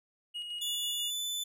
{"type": "tone with tremolo", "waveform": "triangle", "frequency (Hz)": 2884, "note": "F#7", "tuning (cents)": -45, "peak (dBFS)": -34, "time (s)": [0.34, 1.11], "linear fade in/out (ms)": 20, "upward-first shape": "square", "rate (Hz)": 6.1, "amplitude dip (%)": 35}
{"type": "tone with pitch glide", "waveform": "sawtooth", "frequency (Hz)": [3463, 3505], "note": ["A7", "A7"], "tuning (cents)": [-28, -7], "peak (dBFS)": -30, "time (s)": [0.61, 1.44], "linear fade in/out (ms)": 10, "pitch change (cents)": 21, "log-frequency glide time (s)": [0.9, 1.25]}
{"effects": []}